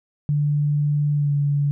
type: tone with pitch glide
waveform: sine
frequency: 146.83 to 143.64 Hz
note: D3 to D3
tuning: 0 to -38 cents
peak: -17 dBFS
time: 0.29-1.71 s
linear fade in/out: 0 ms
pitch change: -38 cents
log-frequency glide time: 1.14-1.32 s
effects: none